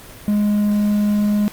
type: tone with quantisation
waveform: triangle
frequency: 207.7 Hz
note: G#3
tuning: in tune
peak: -12 dBFS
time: 0.28-1.48 s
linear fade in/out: 0 ms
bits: 7
effects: pink hiss -39 dBFS RMS until 1.52 s + Opus 32 kbps